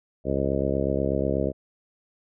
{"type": "harmonic tone", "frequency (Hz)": 68.2, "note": "C#2", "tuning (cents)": -28, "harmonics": [1, 2, 3, 4, 5, 6, 7, 8, 9], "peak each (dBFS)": [-31, -31, -31, -31, -31, -31, -31, -31, -31], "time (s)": [0.24, 1.53], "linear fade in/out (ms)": 50, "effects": []}